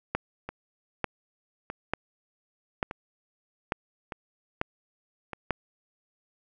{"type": "two click trains", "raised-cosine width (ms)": 0.5, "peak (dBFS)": [-20, -11], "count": [5, 7], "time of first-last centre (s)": [[0.49, 5.333], [0.15, 5.507]], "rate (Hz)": [0.826, 1.12], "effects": []}